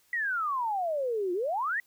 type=exponential two-way sweep; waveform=sine; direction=down then up; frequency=1975.5 to 344.3 to 1975.5 Hz; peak=-27 dBFS; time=0.13-1.8 s; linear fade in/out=2 ms; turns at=1.33 s; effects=white hiss -66 dBFS RMS until 1.86 s